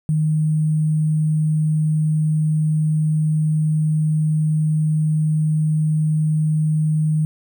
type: tone with sample-and-hold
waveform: sine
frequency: 155.1 Hz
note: D#3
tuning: 5 cents flat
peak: -15 dBFS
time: 0.09-7.25 s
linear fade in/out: 0 ms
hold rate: 8820 Hz
effects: none